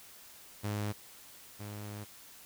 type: tone pair in turn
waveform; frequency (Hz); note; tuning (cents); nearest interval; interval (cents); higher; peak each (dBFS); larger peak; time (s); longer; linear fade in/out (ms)
sawtooth; 104.1 / 104.1; G#2 / G#2; +5 / +5; unison; 0; neither; -29 / -37; first; 0.63-0.93 / 1.59-2.05; second; 20
effects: white hiss -54 dBFS RMS until 2.45 s